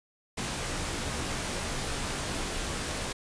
pink noise with comb filter, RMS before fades -33 dBFS, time 0.37-3.13 s, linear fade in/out 10 ms, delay 19 ms, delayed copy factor -0.55, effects resampled to 22050 Hz

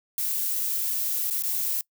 violet noise with dropouts, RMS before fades -27 dBFS, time 0.18-1.81 s, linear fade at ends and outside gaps 1 ms, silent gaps 1.301-1.308 / 1.424-1.436 s, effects noise-tail reverb RT60 0.1 s tail -23 dB re dry

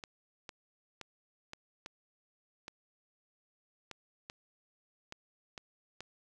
clicks, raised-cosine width 0.2 ms, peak -26 dBFS, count 11, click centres 0.038 / 0.492 / 1.013 / 1.534 / 1.861 / 2.681 / 3.913 / 4.299 / 5.124 / 5.578 / 6.006 s, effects none

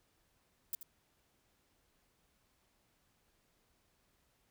violet noise with echo, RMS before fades -37 dBFS, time 0.73-0.75 s, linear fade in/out 2 ms, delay 80 ms, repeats 1, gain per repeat -11 dB, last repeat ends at 0.83 s, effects pink hiss -75 dBFS RMS until 4.5 s

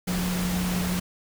sine tone in noise, 180.1 Hz, F#3, 46 cents flat, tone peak -25 dBFS, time 0.07-1 s, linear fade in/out 10 ms, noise pink, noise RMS -31 dBFS, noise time 0.07-1 s, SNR +3 dB, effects none

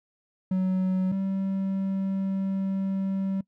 triangle tone pair in turn, 186.6 / 193.07 Hz, F#3 / G3, +15 / -26 cents, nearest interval minor second, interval 59 cents, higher second, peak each -20 / -23 dBFS, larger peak first, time 0.51-1.12 / 1.12-3.41 s, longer second, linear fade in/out 5 ms, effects noise-tail reverb RT60 0.1 s tail -22 dB re dry

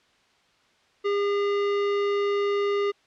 sine tone with hard clipping, 405 Hz, G#4, 43 cents flat, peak -24 dBFS, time 1.04-2.92 s, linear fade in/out 20 ms, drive 17 dB, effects white hiss -62 dBFS RMS until 3.06 s + low-pass 4000 Hz 12 dB/octave

